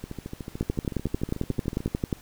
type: two click trains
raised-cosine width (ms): 3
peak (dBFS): -21 / -12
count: 26 / 18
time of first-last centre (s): 0.04-1.878 / 0.61-2.128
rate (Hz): 13.6 / 11.2
effects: pink hiss -51 dBFS RMS until 2.21 s